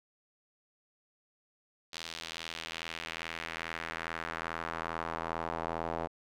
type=tone with band-pass filter sweep; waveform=square; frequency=41.2 Hz; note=E1; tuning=in tune; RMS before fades=-39 dBFS; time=1.92-6.08 s; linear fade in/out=20 ms; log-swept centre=4200 to 720 Hz; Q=1.5; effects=none